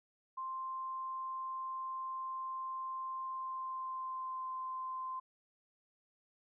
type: tone with pitch glide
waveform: sine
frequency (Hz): 1050 to 1039.1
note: C6 to C6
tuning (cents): +6 to -12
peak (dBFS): -38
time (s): 0.37-5.2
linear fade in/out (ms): 10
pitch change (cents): -18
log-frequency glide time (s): 3.13-4.48
effects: none